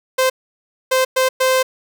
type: tone bursts at uneven times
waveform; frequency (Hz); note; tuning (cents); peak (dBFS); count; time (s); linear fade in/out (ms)
sawtooth; 519; C5; -14; -9; 4; 0.18-0.3 / 0.91-1.05 / 1.16-1.29 / 1.4-1.63; 10
effects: none